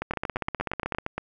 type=two click trains; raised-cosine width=0.5 ms; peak=-14 / -13 dBFS; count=11 / 15; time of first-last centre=0.02-1.18 / 0.11-0.985 s; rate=8.62 / 16 Hz; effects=none